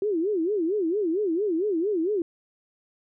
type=tone with vibrato; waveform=sine; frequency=370 Hz; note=F#4; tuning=in tune; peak=-22 dBFS; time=0.02-2.22 s; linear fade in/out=2 ms; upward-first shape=sine; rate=4.4 Hz; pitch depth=260 cents each way; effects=none